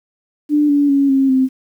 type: tone with pitch steps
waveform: sine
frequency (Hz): 296.2 / 287.1 / 278.3 / 269.7 / 261.5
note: D4 / D4 / C#4 / C#4 / C4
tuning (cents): +15 / -39 / +7 / -47 / -1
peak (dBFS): -10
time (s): 0.49-1.49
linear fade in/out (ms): 50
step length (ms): 200
effects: 8-bit